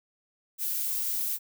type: noise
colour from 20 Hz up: violet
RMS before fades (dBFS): -30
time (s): 0.58-1.39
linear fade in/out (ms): 50
effects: none